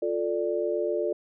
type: chord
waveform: sine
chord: D minor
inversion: first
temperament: just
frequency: 352.4 / 440.5 / 587.3 Hz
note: F4 / A4 / D5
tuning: +16 / +2 / 0 cents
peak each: -29 dBFS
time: 0.02-1.13 s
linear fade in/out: 5 ms
effects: none